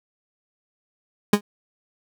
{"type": "tone with exponential decay", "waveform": "30% pulse", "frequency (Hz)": 205.7, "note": "G#3", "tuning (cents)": -16, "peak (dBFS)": -7, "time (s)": [1.33, 1.41], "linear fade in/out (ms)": 5, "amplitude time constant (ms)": 17, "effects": []}